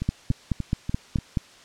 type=two click trains; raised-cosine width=5 ms; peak=-10 / -15 dBFS; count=7 / 5; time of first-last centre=0.09-1.372 / 0.02-1.186 s; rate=4.68 / 3.43 Hz; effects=white hiss -50 dBFS RMS until 1.64 s + low-pass 6000 Hz 12 dB/octave